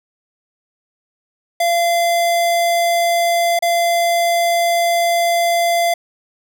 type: tone with dropouts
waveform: square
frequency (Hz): 686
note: F5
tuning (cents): -31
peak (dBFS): -14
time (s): 1.6-5.94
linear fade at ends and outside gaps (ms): 5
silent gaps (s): 3.591-3.623
effects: none